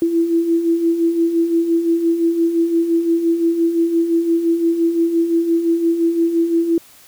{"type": "beating tone pair", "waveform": "sine", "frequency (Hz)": [329.6, 335.4], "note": ["E4", "E4"], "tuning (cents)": [0, 30], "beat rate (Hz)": 5.8, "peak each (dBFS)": [-22, -14], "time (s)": [0.02, 6.78], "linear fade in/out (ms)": 2, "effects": ["white hiss -46 dBFS RMS until 7.07 s"]}